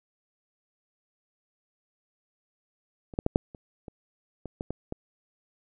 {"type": "clicks", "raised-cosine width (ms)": 2, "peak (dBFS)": [-29, -12, -10, -6, -30, -27, -23, -19, -18, -19], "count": 10, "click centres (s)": [3.138, 3.189, 3.264, 3.359, 3.548, 3.882, 4.457, 4.609, 4.706, 4.924], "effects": []}